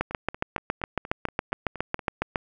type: two click trains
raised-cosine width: 0.5 ms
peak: -22 / -9 dBFS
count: 9 / 18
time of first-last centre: 0.11-1.992 / 0.01-2.358 s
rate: 4.25 / 7.24 Hz
effects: none